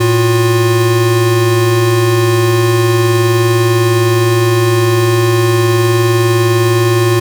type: tone pair together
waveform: square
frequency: 112.35 / 356.7 Hz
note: A2 / F4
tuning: +37 / +37 cents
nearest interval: octave + minor sixth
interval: 2000 cents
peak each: -12 dBFS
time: 0-7.2 s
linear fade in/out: 10 ms
effects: none